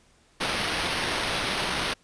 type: noise with sample-and-hold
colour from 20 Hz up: white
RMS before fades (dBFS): -28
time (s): 0.4-1.94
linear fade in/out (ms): 10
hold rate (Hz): 7350
effects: pink hiss -61 dBFS RMS until 2.03 s + resampled to 22050 Hz

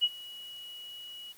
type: tone with ADSR envelope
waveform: sine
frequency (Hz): 2916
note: F#7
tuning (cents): -26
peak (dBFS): -20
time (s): 0.01-1.33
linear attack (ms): 29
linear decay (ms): 43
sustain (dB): -22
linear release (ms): 17
effects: white hiss -57 dBFS RMS until 1.37 s

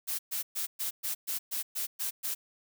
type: noise bursts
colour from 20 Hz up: blue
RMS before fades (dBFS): -33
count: 10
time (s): 0.07-2.35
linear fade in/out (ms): 20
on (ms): 120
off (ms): 120
effects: none

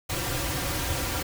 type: noise with comb filter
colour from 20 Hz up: pink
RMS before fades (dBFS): -29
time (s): 0.09-1.23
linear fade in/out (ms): 10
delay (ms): 4.7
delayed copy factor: -0.85
effects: none

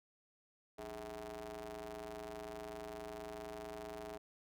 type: ring-modulated tone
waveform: sawtooth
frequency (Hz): 115.7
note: A#2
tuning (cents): -13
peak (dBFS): -38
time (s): 0.78-4.18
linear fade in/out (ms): 10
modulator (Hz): 533
effects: none

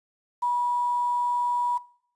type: tone with quantisation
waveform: sine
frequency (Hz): 971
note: B5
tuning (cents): -30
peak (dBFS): -22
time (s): 0.42-1.78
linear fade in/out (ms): 10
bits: 8
effects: noise-tail reverb RT60 0.6 s tail -21 dB re dry + resampled to 24000 Hz

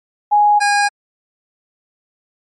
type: tone pair in turn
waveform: sine / 25% pulse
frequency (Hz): 830.6 / 817.3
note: G#5 / G#5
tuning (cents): 0 / -28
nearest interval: unison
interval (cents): 28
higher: first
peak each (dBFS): -8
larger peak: neither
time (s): 0.31-0.6 / 0.6-0.89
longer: neither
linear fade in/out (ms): 20
effects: MP3 48 kbps

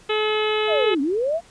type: harmonic tone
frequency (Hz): 428.8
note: A4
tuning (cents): -45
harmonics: 1 / 2 / 3 / 4 / 5 / 6 / 7 / 8 / 9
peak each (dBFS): -21 / -30 / -29 / -34 / -32 / -30 / -30 / -34 / -35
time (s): 0.09-0.95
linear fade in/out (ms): 10
type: linear two-way sweep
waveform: sine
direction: down then up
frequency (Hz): 701 to 260.8 to 701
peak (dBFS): -19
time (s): 0.67-1.41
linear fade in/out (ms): 50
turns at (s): 1.01
effects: pink hiss -51 dBFS RMS until 1.5 s + resampled to 22050 Hz

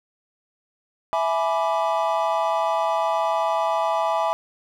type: chord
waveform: triangle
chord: E dominant seventh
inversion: none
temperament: equal with one note detuned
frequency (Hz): 659.3 / 840.3 / 987.8 / 1174.7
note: E5 / G#5 / B5 / D6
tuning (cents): 0 / +20 / 0 / 0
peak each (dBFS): -22 / -23 / -24 / -26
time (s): 1.13-4.33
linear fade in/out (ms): 0
effects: none

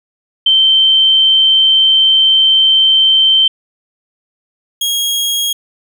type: tone pair in turn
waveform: sine / sawtooth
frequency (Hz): 3112 / 3281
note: G7 / G#7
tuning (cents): -13 / -22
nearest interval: minor second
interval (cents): 91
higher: second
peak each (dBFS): -6 / -10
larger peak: first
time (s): 0.46-3.48 / 4.81-5.53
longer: first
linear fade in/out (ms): 5
effects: none

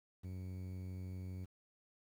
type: tone with low-pass filter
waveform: sawtooth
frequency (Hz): 92.5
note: F#2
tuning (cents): 0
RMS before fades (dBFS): -45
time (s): 0.23-1.46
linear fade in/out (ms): 20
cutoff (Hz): 280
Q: 0.59
effects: 11-bit

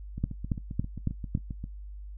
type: two click trains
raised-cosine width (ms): 5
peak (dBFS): -24 / -14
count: 12 / 5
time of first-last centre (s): 0.18-1.641 / 0.24-1.351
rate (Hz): 7.53 / 3.6
effects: noise-tail reverb RT60 0.1 s tail -18 dB re dry + added 50 Hz sine -39 dBFS peak until 2.17 s

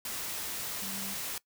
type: tone in noise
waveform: sine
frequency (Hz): 196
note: G3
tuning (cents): 0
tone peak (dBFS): -43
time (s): 0.82-1.14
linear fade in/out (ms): 2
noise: white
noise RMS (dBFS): -37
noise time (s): 0.05-1.38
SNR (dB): -9
effects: noise-tail reverb RT60 0.1 s tail -21 dB re dry

